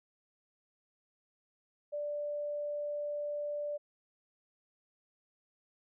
sine tone, 587.3 Hz, D5, in tune, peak -34 dBFS, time 1.92-3.78 s, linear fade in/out 20 ms, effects none

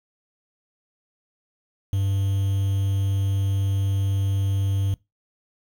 triangle tone with quantisation, 98 Hz, G2, in tune, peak -18 dBFS, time 1.93-4.94 s, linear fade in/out 0 ms, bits 7, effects noise-tail reverb RT60 0.2 s tail -21 dB re dry

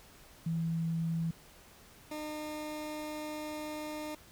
sine / 20% pulse tone pair in turn, 164.81 / 304.2 Hz, E3 / D#4, 0 / -39 cents, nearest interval major seventh, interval 1061 cents, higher second, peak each -30 / -33 dBFS, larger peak first, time 0.46-1.31 / 2.11-4.15 s, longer second, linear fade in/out 5 ms, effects pink hiss -57 dBFS RMS until 4.31 s

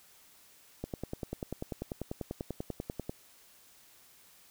click train, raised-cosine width 2 ms, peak -22 dBFS, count 24, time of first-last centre 0.84-3.095 s, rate 10.2 Hz, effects white hiss -60 dBFS RMS until 4.5 s

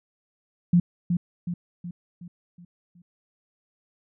sine tone with echo, 174.61 Hz, F3, in tune, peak -14 dBFS, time 0.73-0.8 s, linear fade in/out 5 ms, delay 370 ms, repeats 6, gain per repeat -6 dB, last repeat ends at 3.02 s, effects none

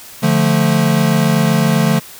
square chord, D minor, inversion none, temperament equal, 146.83 / 174.61 / 220 Hz, D3 / F3 / A3, 0 / 0 / 0 cents, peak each -16 dBFS, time 0.22-2 s, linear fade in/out 20 ms, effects white hiss -36 dBFS RMS until 2.19 s

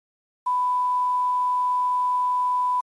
sine tone with quantisation, 995 Hz, B5, 13 cents sharp, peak -19 dBFS, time 0.46-2.81 s, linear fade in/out 10 ms, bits 8, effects MP3 48 kbps

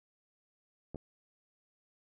clicks, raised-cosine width 2 ms, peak -29 dBFS, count 2, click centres 0.946 / 0.958 s, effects none

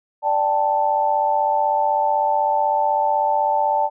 sine chord, D suspended fourth, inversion none, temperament equal, 587.3 / 784 / 880 Hz, D5 / G5 / A5, 0 / 0 / 0 cents, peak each -23 / -22 / -18 dBFS, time 0.22-3.9 s, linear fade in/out 50 ms, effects none

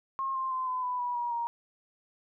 sine tone with pitch steps, 1074 / 1053.7 / 1033.8 / 1014.3 / 995.2 / 976.4 / 957.9 / 939.8 Hz, C6 / C6 / C6 / B5 / B5 / B5 / A#5 / A#5, +45 / +12 / -21 / +46 / +13 / -20 / +47 / +14 cents, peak -29 dBFS, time 0.19-1.47 s, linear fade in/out 0 ms, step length 160 ms, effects none

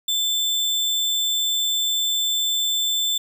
sine tone with sample-and-hold, 3532 Hz, A7, 6 cents sharp, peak -19 dBFS, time 0.08-3.18 s, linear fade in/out 5 ms, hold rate 11025 Hz, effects none

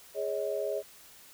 sine chord, Ab suspended fourth, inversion none, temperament equal with one note detuned, 415.3 / 554.4 / 634.2 Hz, Ab4 / Db5 / Eb5, 0 / 0 / +33 cents, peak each -34 dBFS, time 0.14-0.83 s, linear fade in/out 50 ms, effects white hiss -54 dBFS RMS until 1.33 s

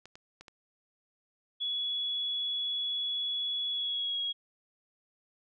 clicks, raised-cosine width 0.2 ms, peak -31 dBFS, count 4, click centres 0.056 / 0.155 / 0.41 / 0.482 s
sine tone with pitch glide, 3384 to 3307 Hz, G#7 to G#7, +32 to -8 cents, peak -30 dBFS, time 1.6-4.33 s, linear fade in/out 20 ms, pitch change -40 cents, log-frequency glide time 3.7-4.19 s
effects none

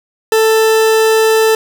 40% pulse tone, 441.8 Hz, A4, 7 cents sharp, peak -7 dBFS, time 0.32-1.55 s, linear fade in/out 2 ms, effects none

